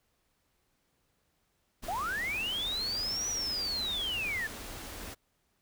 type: band-stop noise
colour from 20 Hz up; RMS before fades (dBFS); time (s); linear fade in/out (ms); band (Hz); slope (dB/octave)
pink; -43; 1.82-5.15; 20; 120 to 170; 96
type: linear two-way sweep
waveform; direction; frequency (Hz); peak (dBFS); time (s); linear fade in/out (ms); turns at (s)
sine; up then down; 645 to 5940 to 1704; -31; 1.88-4.47; 5; 3.28
effects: pink hiss -75 dBFS RMS until 5.61 s